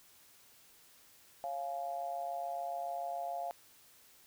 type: tone with amplitude modulation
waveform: sine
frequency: 697 Hz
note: F5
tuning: 4 cents flat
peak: -32 dBFS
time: 1.44-3.51 s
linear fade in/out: 0 ms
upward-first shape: sine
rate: 147 Hz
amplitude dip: 85%
effects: white hiss -62 dBFS RMS until 4.26 s